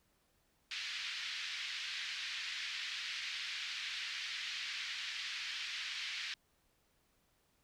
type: band-pass noise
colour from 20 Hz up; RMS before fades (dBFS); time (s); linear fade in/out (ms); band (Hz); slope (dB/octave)
pink; -42; 0.71-6.34; 2; 1900 to 4700; 24
effects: pink hiss -75 dBFS RMS until 7.63 s